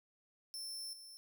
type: tone with level steps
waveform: sawtooth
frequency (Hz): 5350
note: E8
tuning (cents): +25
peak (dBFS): -40 / -49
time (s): 0.54-1.17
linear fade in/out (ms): 0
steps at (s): 0.93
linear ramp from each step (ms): 2
effects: none